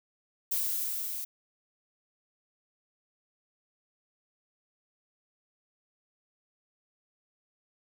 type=noise with level ramp; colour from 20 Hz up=violet; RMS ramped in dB=-29 to -37 dBFS; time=0.51-1.25 s; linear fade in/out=10 ms; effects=none